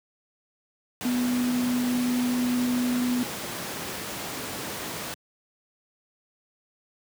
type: tone in noise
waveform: sine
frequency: 246.9 Hz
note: B3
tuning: in tune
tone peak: -22 dBFS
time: 1.05-3.23 s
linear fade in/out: 0 ms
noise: pink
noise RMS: -33 dBFS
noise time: 1.01-5.14 s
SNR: +8 dB
effects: high-pass 150 Hz 12 dB/octave